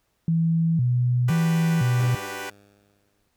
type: tone with vibrato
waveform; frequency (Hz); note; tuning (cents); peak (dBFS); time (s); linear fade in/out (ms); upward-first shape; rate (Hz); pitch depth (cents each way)
sine; 142.5; C#3; +48; -18; 0.28-2.15; 2; square; 0.98; 250
type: chord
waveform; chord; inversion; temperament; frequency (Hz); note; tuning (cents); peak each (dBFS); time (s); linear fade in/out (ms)
10% pulse; G major seventh; second; equal; 293.7 / 370 / 392 / 493.9; D4 / F#4 / G4 / B4; 0 / 0 / 0 / 0; -31 / -32 / -27 / -27; 1.28-2.5; 5
type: tone with exponential decay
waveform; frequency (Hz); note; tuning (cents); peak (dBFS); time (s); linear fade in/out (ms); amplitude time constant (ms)
10% pulse; 101.3; G#2; -43; -26; 1.99-3.28; 5; 280
effects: pink hiss -71 dBFS RMS until 3.36 s